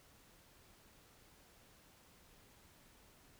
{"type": "silence", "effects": ["pink hiss -65 dBFS RMS until 3.39 s"]}